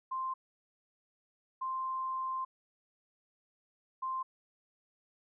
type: tone bursts at uneven times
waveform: sine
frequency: 1046.5 Hz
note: C6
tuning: in tune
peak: -33 dBFS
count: 3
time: 0.11-0.34 / 1.61-2.45 / 4.02-4.23 s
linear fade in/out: 10 ms
effects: none